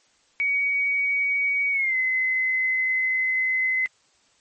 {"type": "tone with pitch glide", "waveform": "sine", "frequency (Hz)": [2254, 2043], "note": ["C#7", "C7"], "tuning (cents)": [28, -42], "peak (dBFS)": -20, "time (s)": [0.4, 3.86], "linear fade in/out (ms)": 0, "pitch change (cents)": -170, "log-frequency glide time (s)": [1.71, 1.96], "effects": ["white hiss -62 dBFS RMS until 4.4 s", "MP3 32 kbps"]}